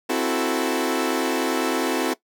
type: chord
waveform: sawtooth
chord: F# half-diminished seventh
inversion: second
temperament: equal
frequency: 261.6 / 329.6 / 370 / 440 Hz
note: C4 / E4 / F#4 / A4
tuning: 0 / 0 / 0 / 0 cents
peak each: -22 / -22 / -23 / -23 dBFS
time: 0.09-2.14 s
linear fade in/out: 10 ms
effects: noise-tail reverb RT60 0.1 s tail -18 dB re dry